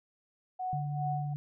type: tone with tremolo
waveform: sine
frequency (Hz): 740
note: F#5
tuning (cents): 0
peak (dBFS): -31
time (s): 0.59-1.34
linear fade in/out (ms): 10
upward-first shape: sine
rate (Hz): 2.5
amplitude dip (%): 80
type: tone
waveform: sine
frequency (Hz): 144.9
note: D3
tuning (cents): -23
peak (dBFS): -32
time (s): 0.73-1.36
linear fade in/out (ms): 0
effects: none